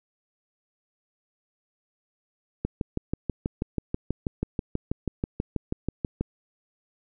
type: click train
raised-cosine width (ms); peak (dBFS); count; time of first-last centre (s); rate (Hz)
3; -13; 23; 2.65-6.21; 6.18
effects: none